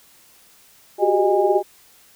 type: tone cluster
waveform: sine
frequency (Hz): 366.9 / 384.1 / 402.9 / 617 / 817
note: F#4 / G4 / G4 / D#5 / G#5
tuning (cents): -15 / -35 / +48 / -15 / -29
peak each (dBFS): -21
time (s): 0.98-1.63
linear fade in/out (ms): 50
effects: white hiss -52 dBFS RMS until 2.15 s